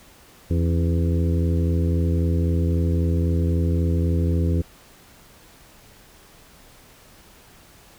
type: harmonic tone with a mistuned harmonic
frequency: 83.8 Hz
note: E2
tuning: 29 cents sharp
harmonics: 1 / 2 / 3 / 4 / 5 / 6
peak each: -19 / -25 / -29 / -31 / -33 / -35 dBFS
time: 0.5-4.62 s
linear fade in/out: 10 ms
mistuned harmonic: 3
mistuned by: +75 cents
effects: pink hiss -50 dBFS RMS until 7.98 s